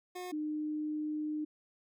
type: tone pair in turn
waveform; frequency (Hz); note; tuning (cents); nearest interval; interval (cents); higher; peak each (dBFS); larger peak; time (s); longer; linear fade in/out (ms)
25% pulse / sine; 361.6 / 304.1; F#4 / D#4; -40 / -40; minor third; 300; first; -36 / -33; second; 0.15-0.32 / 0.32-1.45; second; 10
effects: none